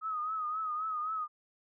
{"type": "tone with vibrato", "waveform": "sine", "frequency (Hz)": 1260, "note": "D#6", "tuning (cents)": 21, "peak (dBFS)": -32, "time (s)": [0.01, 1.28], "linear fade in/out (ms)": 50, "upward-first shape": "triangle", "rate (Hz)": 3.8, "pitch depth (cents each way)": 76, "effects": []}